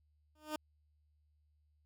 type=tone with exponential growth; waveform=15% pulse; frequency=305.9 Hz; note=D#4; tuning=29 cents flat; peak=-28 dBFS; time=0.35-0.56 s; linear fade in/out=5 ms; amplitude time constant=44 ms; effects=added 75 Hz sine -70 dBFS peak until 1.85 s